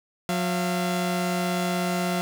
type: tone pair together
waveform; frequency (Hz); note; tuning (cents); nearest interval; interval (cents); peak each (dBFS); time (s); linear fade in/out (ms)
sawtooth; 180 / 683.7; F#3 / F5; -47 / -37; octave + major seventh; 2310; -21 / -25; 0.29-2.21; 0
effects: none